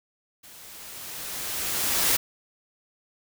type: noise with level ramp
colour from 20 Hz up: white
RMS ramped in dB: -48 to -21 dBFS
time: 0.43-2.17 s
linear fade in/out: 10 ms
effects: none